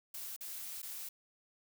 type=noise with dropouts; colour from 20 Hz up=blue; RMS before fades=-44 dBFS; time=0.14-1.09 s; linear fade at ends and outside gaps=5 ms; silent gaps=0.364-0.408 / 0.819-0.828 s; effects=none